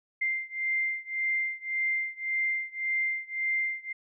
sine beating tone pair, 2093 / 2094.8 Hz, C7 / C7, 0 / +1 cents, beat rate 1.8 Hz, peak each -30 / -31 dBFS, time 0.21-3.93 s, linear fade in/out 10 ms, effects none

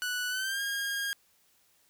sawtooth tone with pitch glide, 1480 to 1623.3 Hz, F#6 to G#6, 0 to -40 cents, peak -27 dBFS, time 0.02-1.13 s, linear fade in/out 0 ms, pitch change +160 cents, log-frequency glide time 0.29-0.61 s, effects white hiss -67 dBFS RMS until 1.89 s

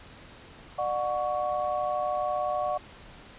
sine tone cluster, 599 / 731 / 1118 Hz, D5 / F#5 / C#6, +34 / -21 / +14 cents, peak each -30 / -29 / -33 dBFS, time 0.78-2.78 s, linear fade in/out 10 ms, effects pink hiss -49 dBFS RMS until 3.38 s + resampled to 8000 Hz

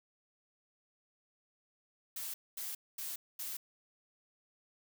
blue noise bursts, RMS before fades -41 dBFS, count 4, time 2.16-3.57 s, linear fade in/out 5 ms, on 180 ms, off 230 ms, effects none

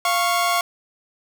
sawtooth tone pair together, 696 / 1101.6 Hz, F5 / C#6, -6 / -11 cents, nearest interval minor sixth, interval 795 cents, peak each -17 dBFS, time 0.05-0.61 s, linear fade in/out 2 ms, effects none

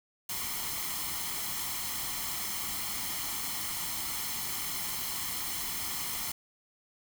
white noise with comb filter, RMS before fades -35 dBFS, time 0.29-6.32 s, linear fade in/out 5 ms, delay 0.95 ms, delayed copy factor +0.6, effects none

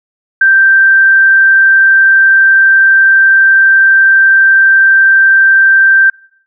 sine tone, 1568 Hz, G6, in tune, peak -3 dBFS, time 0.41-6.1 s, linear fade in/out 5 ms, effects noise-tail reverb RT60 0.6 s tail -24 dB re dry

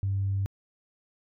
sine tone, 98 Hz, G2, in tune, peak -24 dBFS, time 0.03-0.46 s, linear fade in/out 0 ms, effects tanh soft clip ceiling -20 dBFS

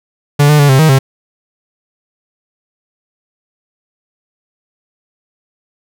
45% pulse tone with pitch steps, 144.6 / 149.9 / 143.6 / 132.9 / 157.6 / 134 Hz, D3 / D3 / D3 / C3 / D#3 / C3, -27 / +36 / -39 / +27 / +23 / +42 cents, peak -5 dBFS, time 0.39-0.99 s, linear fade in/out 10 ms, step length 100 ms, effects none

